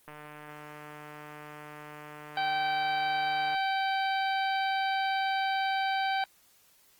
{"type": "click train", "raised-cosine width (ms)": 0.5, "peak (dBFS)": -30, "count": 521, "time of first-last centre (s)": [0.08, 3.547], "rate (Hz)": 150}
{"type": "harmonic tone", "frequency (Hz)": 774, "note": "G5", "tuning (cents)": -22, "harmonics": [1, 2, 3, 4, 5, 6], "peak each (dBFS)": [-28, -34, -38, -40, -42, -44], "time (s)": [2.37, 6.24], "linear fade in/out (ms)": 2}
{"effects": ["white hiss -63 dBFS RMS until 6.99 s", "Opus 24 kbps"]}